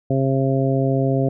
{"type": "harmonic tone", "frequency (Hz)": 134.4, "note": "C3", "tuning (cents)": 47, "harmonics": [1, 2, 3, 4, 5], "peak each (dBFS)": [-19, -22, -24, -25, -26], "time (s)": [0.1, 1.29], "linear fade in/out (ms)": 5, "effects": []}